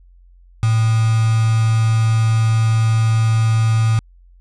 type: tone with quantisation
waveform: sine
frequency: 111.9 Hz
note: A2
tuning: 30 cents sharp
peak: -12 dBFS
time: 0.63-3.99 s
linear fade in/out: 0 ms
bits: 4
effects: added 44 Hz sine -44 dBFS peak until 4.4 s + resampled to 22050 Hz